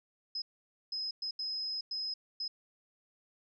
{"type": "tone bursts at uneven times", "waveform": "sine", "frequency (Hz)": 5090, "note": "D#8", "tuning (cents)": 39, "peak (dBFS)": -34, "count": 6, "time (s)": [[0.35, 0.42], [0.92, 1.11], [1.22, 1.31], [1.39, 1.81], [1.91, 2.14], [2.4, 2.48]], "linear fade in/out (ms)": 5, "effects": []}